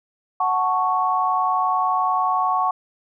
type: chord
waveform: sine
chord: F# minor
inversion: none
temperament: equal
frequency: 740 / 880 / 1108.7 Hz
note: F#5 / A5 / C#6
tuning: 0 / 0 / 0 cents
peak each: -22 / -25 / -20 dBFS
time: 0.4-2.71 s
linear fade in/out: 5 ms
effects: none